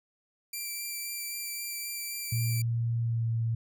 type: tone with vibrato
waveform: 5% pulse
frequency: 2349 Hz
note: D7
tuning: in tune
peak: -25 dBFS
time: 0.53-2.62 s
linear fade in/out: 5 ms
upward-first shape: sine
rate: 3.8 Hz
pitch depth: 13 cents each way
type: tone with pitch glide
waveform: sine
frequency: 116.54 to 114.47 Hz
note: A#2 to A#2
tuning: 0 to -31 cents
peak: -26 dBFS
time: 2.32-3.55 s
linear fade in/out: 5 ms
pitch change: -31 cents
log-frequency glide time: 3-3.28 s
effects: none